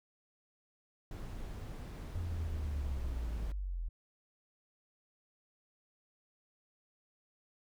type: noise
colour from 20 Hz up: brown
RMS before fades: -43 dBFS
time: 1.11-3.52 s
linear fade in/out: 2 ms
type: linear sweep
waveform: sine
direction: down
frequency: 89 to 39.98 Hz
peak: -35 dBFS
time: 2.15-3.89 s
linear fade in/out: 10 ms
effects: none